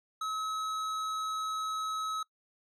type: tone with hard clipping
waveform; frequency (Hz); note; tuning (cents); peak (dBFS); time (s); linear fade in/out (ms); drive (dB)
sine; 1285; E6; -45; -34; 0.21-2.23; 5; 12
effects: noise-tail reverb RT60 0.1 s tail -22 dB re dry